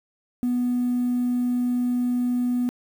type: tone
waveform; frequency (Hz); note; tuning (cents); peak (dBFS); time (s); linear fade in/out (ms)
triangle; 245.9; B3; -7; -17; 0.43-2.69; 0
effects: tanh soft clip ceiling -17 dBFS + 8-bit